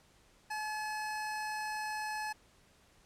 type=tone; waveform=25% pulse; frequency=856 Hz; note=A5; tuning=48 cents flat; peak=-32 dBFS; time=0.5-2.33 s; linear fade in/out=10 ms; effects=pink hiss -65 dBFS RMS until 3.05 s + low-pass 10000 Hz 12 dB/octave